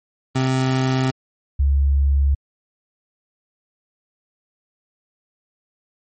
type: tone pair in turn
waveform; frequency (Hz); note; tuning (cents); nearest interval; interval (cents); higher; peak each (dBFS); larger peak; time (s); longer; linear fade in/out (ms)
25% pulse / sine; 130.81 / 69.62; C3 / C#2; 0 / +8; major seventh; 1092; first; -13; neither; 0.35-1.11 / 1.59-2.35; neither; 10
effects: MP3 32 kbps